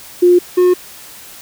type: tone pair in turn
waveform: sine / triangle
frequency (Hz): 354.9 / 360.7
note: F4 / F#4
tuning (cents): +28 / -44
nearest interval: unison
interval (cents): 28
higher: second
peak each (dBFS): -5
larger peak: neither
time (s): 0.22-0.39 / 0.57-0.74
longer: neither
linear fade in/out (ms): 10
effects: white hiss -36 dBFS RMS until 1.41 s